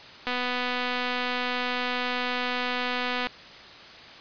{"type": "click train", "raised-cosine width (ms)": 0.3, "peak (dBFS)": -13, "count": 745, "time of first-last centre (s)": [0.27, 3.27], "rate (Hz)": 248, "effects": ["white hiss -45 dBFS RMS until 4.2 s", "resampled to 11025 Hz"]}